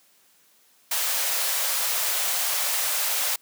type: high-pass noise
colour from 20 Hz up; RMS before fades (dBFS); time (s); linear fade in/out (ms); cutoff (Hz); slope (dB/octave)
white; -25; 0.91-3.36; 5; 500; 48
effects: white hiss -60 dBFS RMS until 3.41 s + high-pass 150 Hz 12 dB/octave